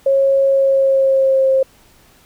sine tone with pitch glide, 545 to 531.6 Hz, C#5 to C5, -29 to +27 cents, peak -10 dBFS, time 0.06-1.63 s, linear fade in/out 5 ms, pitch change -44 cents, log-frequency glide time 0.48-1.51 s, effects pink hiss -50 dBFS RMS until 2.25 s

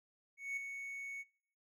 triangle tone with ADSR envelope, 2219 Hz, C#7, 1 cent sharp, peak -34 dBFS, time 0.37-1.24 s, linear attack 200 ms, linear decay 7 ms, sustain -7 dB, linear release 34 ms, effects noise-tail reverb RT60 0.6 s tail -24 dB re dry

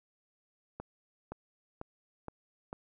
accelerating click train, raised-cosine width 1 ms, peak -26 dBFS, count 5, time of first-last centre 0.8-2.729 s, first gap 520 ms, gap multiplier 0.95, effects none

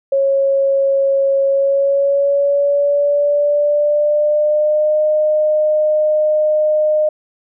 sine tone with pitch glide, 548 to 611.6 Hz, C#5 to D#5, -20 to -30 cents, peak -11 dBFS, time 0.12-7.09 s, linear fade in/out 5 ms, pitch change +190 cents, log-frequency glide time 1.44-5.01 s, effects none

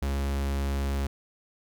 45% pulse tone, 69.3 Hz, C#2, in tune, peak -26 dBFS, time 0.02-1.07 s, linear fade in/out 5 ms, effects none

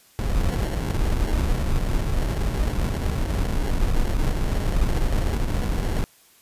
brown noise with sample-and-hold, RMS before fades -22 dBFS, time 0.19-6.04 s, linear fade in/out 0 ms, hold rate 1225 Hz, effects white hiss -55 dBFS RMS until 6.41 s + resampled to 32000 Hz

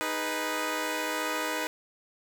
10% pulse chord, G# minor, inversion second, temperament equal, 311.1 / 415.3 / 493.9 Hz, D#4 / G#4 / B4, 0 / 0 / 0 cents, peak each -24 / -30 / -24 dBFS, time 0.01-1.67 s, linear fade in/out 0 ms, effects none

